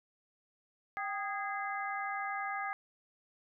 harmonic tone with a mistuned harmonic, 412 Hz, G#4, 14 cents flat, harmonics 2 / 3 / 4 / 5, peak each -38 / -40 / -41 / -42 dBFS, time 0.97-2.73 s, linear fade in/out 0 ms, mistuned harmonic 2, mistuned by -81 cents, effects none

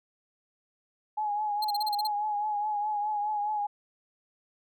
sine tone with vibrato, 838 Hz, G#5, 15 cents sharp, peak -27 dBFS, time 1.17-3.67 s, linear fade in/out 10 ms, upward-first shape triangle, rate 4.8 Hz, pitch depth 50 cents each way
45% pulse tone bursts, 4186 Hz, C8, in tune, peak -29 dBFS, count 8, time 1.62-2.073 s, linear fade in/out 5 ms, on 26 ms, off 35 ms
effects none

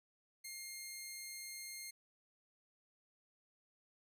10% pulse tone, 2124 Hz, C7, 25 cents sharp, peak -37 dBFS, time 0.44-1.91 s, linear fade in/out 10 ms, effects none

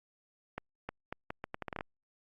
accelerating click train, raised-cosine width 0.5 ms, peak -22 dBFS, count 12, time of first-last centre 0.58-1.809 s, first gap 310 ms, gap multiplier 0.76, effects Opus 48 kbps

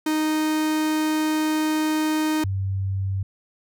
45% pulse / sine tone pair in turn, 310.1 / 96.61 Hz, D#4 / G2, -6 / -25 cents, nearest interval octave + minor sixth, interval 2019 cents, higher first, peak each -20 / -22 dBFS, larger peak first, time 0.06-2.44 / 2.44-3.23 s, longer first, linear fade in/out 5 ms, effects none

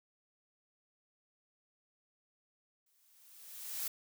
blue noise with exponential growth, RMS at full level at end -36 dBFS, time 2.86-3.88 s, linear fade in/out 5 ms, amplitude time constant 220 ms, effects none

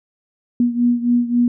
sine beating tone pair, 240 / 243.7 Hz, B3 / B3, -49 / -23 cents, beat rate 3.7 Hz, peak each -15 / -19 dBFS, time 0.6-1.48 s, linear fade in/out 2 ms, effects none

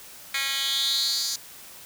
10% pulse tone with high-pass filter sweep, 273.3 Hz, C#4, 24 cents flat, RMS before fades -26 dBFS, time 0.34-1.36 s, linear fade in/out 5 ms, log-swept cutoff 2400 to 5400 Hz, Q 4.9, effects white hiss -45 dBFS RMS until 1.85 s

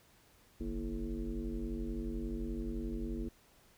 sine tone with frequency modulation, 139 Hz, C#3, 5 cents sharp, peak -35 dBFS, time 0.6-3.29 s, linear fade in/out 10 ms, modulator 96.5 Hz, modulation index 2.4, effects pink hiss -65 dBFS RMS until 3.77 s

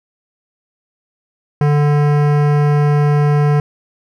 sine tone with hard clipping, 146.83 Hz, D3, in tune, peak -12 dBFS, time 1.61-3.6 s, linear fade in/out 2 ms, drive 18 dB, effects none

